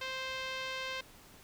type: tone with low-pass filter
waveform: 5% pulse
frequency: 523.3 Hz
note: C5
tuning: in tune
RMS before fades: -39 dBFS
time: 0.01-1.01 s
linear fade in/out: 5 ms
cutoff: 3300 Hz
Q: 0.95
effects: pink hiss -57 dBFS RMS until 1.43 s